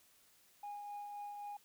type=tone with tremolo; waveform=sine; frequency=821 Hz; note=G#5; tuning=20 cents flat; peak=-40 dBFS; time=0.63-1.57 s; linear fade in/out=5 ms; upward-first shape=triangle; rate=3.8 Hz; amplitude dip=40%; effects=tanh soft clip ceiling -41 dBFS + white hiss -68 dBFS RMS until 1.64 s